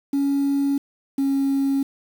sine tone pair in turn, 279.4 / 274.1 Hz, C#4 / C#4, +14 / -19 cents, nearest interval unison, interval 33 cents, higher first, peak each -16 dBFS, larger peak neither, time 0.13-0.78 / 1.18-1.83 s, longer neither, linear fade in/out 5 ms, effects tanh soft clip ceiling -16 dBFS + 7-bit

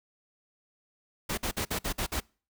pink noise bursts, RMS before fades -31 dBFS, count 7, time 1.29-2.204 s, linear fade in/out 10 ms, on 86 ms, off 52 ms, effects noise-tail reverb RT60 0.4 s tail -26 dB re dry

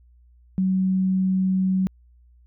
sine tone, 188.1 Hz, F#3, 29 cents sharp, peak -18 dBFS, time 0.58-1.87 s, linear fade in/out 0 ms, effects added 60 Hz sine -51 dBFS peak until 2.46 s

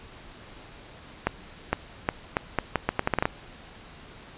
accelerating click train, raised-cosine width 0.5 ms, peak -7 dBFS, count 13, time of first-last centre 1.27-3.255 s, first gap 460 ms, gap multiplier 0.78, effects pink hiss -47 dBFS RMS until 4.37 s + resampled to 8000 Hz

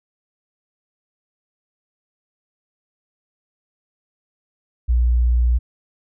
sine tone with vibrato, 60.1 Hz, B1, 46 cents flat, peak -13 dBFS, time 4.88-5.59 s, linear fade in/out 20 ms, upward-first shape triangle, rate 16 Hz, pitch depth 11 cents each way, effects none

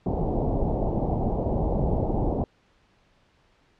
pink low-pass noise, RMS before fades -25 dBFS, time 0.06-2.44 s, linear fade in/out 2 ms, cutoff 830 Hz, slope 48 dB/octave, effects pink hiss -63 dBFS RMS until 3.79 s + low-pass 4000 Hz 12 dB/octave

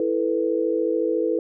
sine chord, E suspended fourth, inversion none, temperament equal, 329.6 / 440 / 493.9 Hz, E4 / A4 / B4, 0 / 0 / 0 cents, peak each -24 dBFS, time 0-1.39 s, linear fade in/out 2 ms, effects none

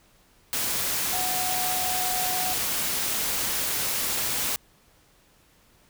sine tone in noise, 736 Hz, F#5, 9 cents flat, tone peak -30 dBFS, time 1.13-2.53 s, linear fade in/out 0 ms, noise white, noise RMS -27 dBFS, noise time 0.53-4.56 s, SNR -6 dB, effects pink hiss -60 dBFS RMS until 5.89 s

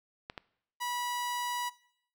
clicks, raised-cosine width 0.3 ms, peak -23 dBFS, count 2, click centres 0.299 / 0.378 s
sawtooth tone, 975 Hz, B5, 23 cents flat, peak -29 dBFS, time 0.8-1.7 s, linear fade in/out 20 ms
effects noise-tail reverb RT60 0.7 s tail -21 dB re dry

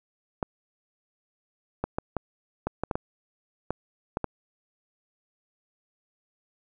clicks, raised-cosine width 1 ms, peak -13 dBFS, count 11, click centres 0.428 / 1.84 / 1.985 / 2.167 / 2.67 / 2.836 / 2.912 / 2.955 / 3.706 / 4.171 / 4.243 s, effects none

